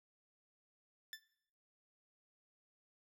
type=tone with exponential decay; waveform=20% pulse; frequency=1760 Hz; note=A6; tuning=in tune; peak=-36 dBFS; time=1.13-1.22 s; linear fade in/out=1 ms; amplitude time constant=19 ms; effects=noise-tail reverb RT60 0.7 s tail -19 dB re dry